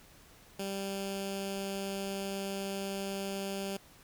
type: tone with notch filter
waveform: 10% pulse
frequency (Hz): 196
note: G3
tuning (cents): 0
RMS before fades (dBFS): -37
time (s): 0.59-3.77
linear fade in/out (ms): 5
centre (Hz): 1100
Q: 0.97
effects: pink hiss -58 dBFS RMS until 4.03 s